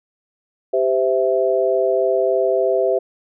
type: chord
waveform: sine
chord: C major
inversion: second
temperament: equal with one note detuned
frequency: 392 / 515.2 / 659.3 Hz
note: G4 / C5 / E5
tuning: 0 / -27 / 0 cents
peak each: -19 dBFS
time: 0.73-2.99 s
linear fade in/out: 10 ms
effects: none